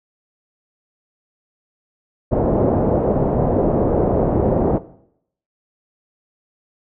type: low-pass noise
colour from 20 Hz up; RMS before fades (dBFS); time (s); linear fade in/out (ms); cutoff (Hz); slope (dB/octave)
white; -17; 2.31-4.79; 20; 620; 24
effects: noise-tail reverb RT60 0.7 s tail -17 dB re dry